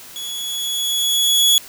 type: tone with level ramp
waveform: sawtooth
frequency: 3373 Hz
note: G#7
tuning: 26 cents sharp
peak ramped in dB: -24 to -7 dBFS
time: 0.16-1.58 s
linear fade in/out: 0 ms
effects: white hiss -39 dBFS RMS until 1.68 s